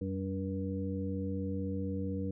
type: harmonic tone with a mistuned harmonic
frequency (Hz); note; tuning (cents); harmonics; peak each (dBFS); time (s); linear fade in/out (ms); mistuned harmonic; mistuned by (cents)
95.8; G2; -39; 1 / 2 / 3 / 5; -37 / -37 / -39 / -41; 0.01-2.31; 5; 1; -83
effects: none